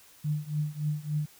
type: tone with tremolo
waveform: sine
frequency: 150.3 Hz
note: D3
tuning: 40 cents sharp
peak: -24 dBFS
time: 0.24-1.26 s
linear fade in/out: 10 ms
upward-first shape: triangle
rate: 3.5 Hz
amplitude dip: 95%
effects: white hiss -56 dBFS RMS until 1.39 s